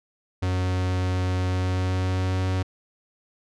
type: tone with pitch glide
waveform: 45% pulse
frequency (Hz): 91.9 to 93.34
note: F#2 to F#2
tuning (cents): -11 to +16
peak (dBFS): -22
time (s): 0.42-2.63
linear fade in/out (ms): 10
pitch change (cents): +27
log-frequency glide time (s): 1.47-2.45
effects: low-pass 6000 Hz 12 dB/octave